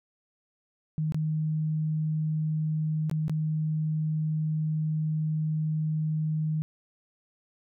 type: tone with dropouts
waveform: sine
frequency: 155.56 Hz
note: D#3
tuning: in tune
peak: -25 dBFS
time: 0.98-6.62 s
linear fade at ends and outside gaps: 0 ms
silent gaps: 1.122-1.145 / 3.097-3.113 / 3.281-3.296 s
effects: none